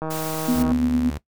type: click train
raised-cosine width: 1 ms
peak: -15 dBFS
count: 111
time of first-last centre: 0.02-0.716 s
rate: 158 Hz
type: noise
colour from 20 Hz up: white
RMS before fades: -33 dBFS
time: 0.1-0.63 s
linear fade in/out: 10 ms
type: tone with tremolo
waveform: sine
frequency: 246.9 Hz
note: B3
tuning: in tune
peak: -16 dBFS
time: 0.48-1.1 s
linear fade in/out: 5 ms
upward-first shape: sine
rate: 8.9 Hz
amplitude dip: 40%
type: tone with vibrato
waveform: sawtooth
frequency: 73.42 Hz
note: D2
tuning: in tune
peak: -24 dBFS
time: 0.55-1.18 s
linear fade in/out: 5 ms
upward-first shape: triangle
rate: 18 Hz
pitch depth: 23 cents each way
effects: noise-tail reverb RT60 0.1 s tail -18 dB re dry